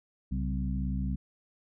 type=harmonic tone with a mistuned harmonic; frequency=64.6 Hz; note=C2; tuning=21 cents flat; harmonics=1 / 2 / 3 / 4; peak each=-31 / -36 / -34 / -40 dBFS; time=0.31-1.16 s; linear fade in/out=10 ms; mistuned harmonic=2; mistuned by=+97 cents; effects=none